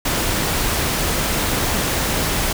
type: noise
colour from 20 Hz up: pink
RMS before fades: -20 dBFS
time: 0.05-2.53 s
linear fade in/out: 5 ms
effects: none